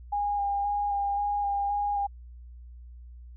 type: tone with vibrato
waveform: sine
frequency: 812 Hz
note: G#5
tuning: 39 cents flat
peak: -25 dBFS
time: 0.12-2.07 s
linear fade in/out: 10 ms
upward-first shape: square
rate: 1.9 Hz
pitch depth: 14 cents each way
effects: added 60 Hz sine -43 dBFS peak until 3.36 s